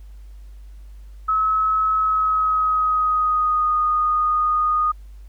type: tone with pitch glide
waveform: sine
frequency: 1288 to 1234.1 Hz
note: E6 to D#6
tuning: -41 to -15 cents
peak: -16 dBFS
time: 1.28-4.92 s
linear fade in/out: 10 ms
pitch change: -74 cents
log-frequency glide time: 1.94-3.77 s
effects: added 50 Hz sine -37 dBFS peak until 5.28 s + pink hiss -61 dBFS RMS until 5.28 s